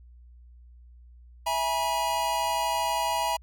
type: chord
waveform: square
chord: E major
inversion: none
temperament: equal with one note detuned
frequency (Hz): 659.3 / 830.6 / 963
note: E5 / G#5 / B5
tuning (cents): 0 / 0 / -44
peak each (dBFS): -33 / -31 / -28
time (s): 1.46-3.37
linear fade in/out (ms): 10
effects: added 60 Hz sine -48 dBFS peak until 3.42 s